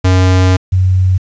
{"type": "tone pair in turn", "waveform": ["square", "sine"], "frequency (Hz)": [92.5, 92.91], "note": ["F#2", "F#2"], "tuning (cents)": [0, 8], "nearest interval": "unison", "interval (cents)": 8, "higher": "second", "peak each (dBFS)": -7, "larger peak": "neither", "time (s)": [[0.04, 0.57], [0.72, 1.18]], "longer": "first", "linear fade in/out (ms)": 10, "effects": ["resampled to 16000 Hz", "7-bit"]}